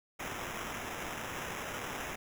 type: noise with sample-and-hold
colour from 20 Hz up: blue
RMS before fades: -40 dBFS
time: 0.19-2.16 s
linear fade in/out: 10 ms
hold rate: 4410 Hz
effects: none